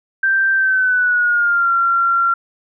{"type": "tone with pitch glide", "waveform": "sine", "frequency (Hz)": [1568, 1372.9], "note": ["G6", "F6"], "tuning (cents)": [0, -30], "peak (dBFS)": -12, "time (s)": [0.23, 2.34], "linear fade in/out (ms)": 5, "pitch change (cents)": -230, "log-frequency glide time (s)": [0.54, 1.71], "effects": []}